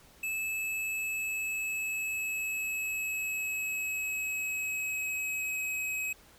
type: tone with pitch glide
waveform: square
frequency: 2608 to 2545 Hz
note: E7 to D#7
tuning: -19 to +39 cents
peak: -32 dBFS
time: 0.23-6.13 s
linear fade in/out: 5 ms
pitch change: -42 cents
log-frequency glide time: 0.41-5.72 s
effects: pink hiss -58 dBFS RMS until 6.38 s